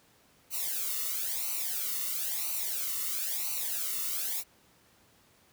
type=noise with flanger; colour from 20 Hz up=blue; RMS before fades=-33 dBFS; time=0.5-4.44 s; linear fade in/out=50 ms; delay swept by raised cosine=0.58 to 1.26 ms; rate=1 Hz; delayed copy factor=-0.95; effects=pink hiss -63 dBFS RMS until 5.52 s + high-pass 80 Hz 12 dB/octave